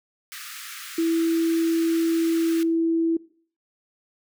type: high-pass noise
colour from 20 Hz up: pink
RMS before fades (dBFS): -38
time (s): 0.32-2.63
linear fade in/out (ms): 0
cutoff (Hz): 1200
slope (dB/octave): 96
type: tone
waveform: sine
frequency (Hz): 329.6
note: E4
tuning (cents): 0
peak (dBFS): -19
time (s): 0.98-3.17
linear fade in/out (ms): 5
effects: noise-tail reverb RT60 0.5 s tail -21 dB re dry